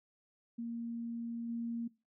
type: tone with level steps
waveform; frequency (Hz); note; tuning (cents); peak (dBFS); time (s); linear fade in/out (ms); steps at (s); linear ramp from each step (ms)
sine; 233.1; A#3; 0; -37 / -35; 0.58-1.88; 10; 1.48; 20
effects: noise-tail reverb RT60 0.3 s tail -22 dB re dry